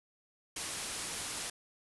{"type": "low-pass noise", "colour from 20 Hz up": "white", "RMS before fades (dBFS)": -40, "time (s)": [0.56, 1.5], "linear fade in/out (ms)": 5, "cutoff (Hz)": 11000, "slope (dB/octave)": 96, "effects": []}